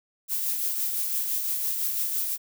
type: noise with tremolo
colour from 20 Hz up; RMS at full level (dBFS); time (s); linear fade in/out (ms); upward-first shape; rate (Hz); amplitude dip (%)
violet; -26; 0.28-2.38; 50; triangle; 5.9; 40
effects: none

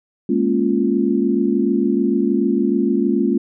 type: chord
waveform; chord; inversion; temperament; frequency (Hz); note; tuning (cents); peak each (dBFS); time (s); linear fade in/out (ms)
sine; Bb minor seventh; third; equal with one note detuned; 207.7 / 234.4 / 277.2 / 349.2; Ab3 / Bb3 / Db4 / F4; 0 / +10 / 0 / 0; -20; 0.29-3.38; 5
effects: none

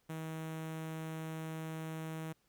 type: tone with notch filter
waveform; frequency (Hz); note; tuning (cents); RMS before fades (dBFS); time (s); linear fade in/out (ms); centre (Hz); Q
sawtooth; 159.7; D#3; +45; -42; 0.09-2.33; 10; 4700; 1.7
effects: pink hiss -75 dBFS RMS until 2.48 s

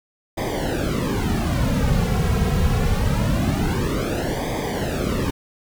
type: noise with flanger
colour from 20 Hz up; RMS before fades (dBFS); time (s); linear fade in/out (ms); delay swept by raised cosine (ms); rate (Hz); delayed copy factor
brown; -21; 0.37-5.31; 10; 0.71 to 3.41; 0.24; -0.9
effects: none

